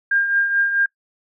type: tone with tremolo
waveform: sine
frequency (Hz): 1606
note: G6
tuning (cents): +41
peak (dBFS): -13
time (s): 0.11-0.86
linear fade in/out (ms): 5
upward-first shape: triangle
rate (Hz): 4.6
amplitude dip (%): 60
effects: noise-tail reverb RT60 0.1 s tail -24 dB re dry